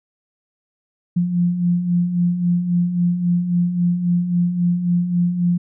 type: beating tone pair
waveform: sine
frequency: 172.4 / 176.1 Hz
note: F3 / F3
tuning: -22 / +15 cents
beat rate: 3.7 Hz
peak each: -24 / -16 dBFS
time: 1.16-5.58 s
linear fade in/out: 10 ms
effects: none